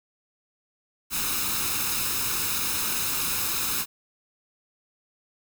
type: noise with comb filter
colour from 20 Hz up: white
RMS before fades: -27 dBFS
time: 1.1-3.86 s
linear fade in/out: 50 ms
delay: 0.77 ms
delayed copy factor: +0.6
effects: none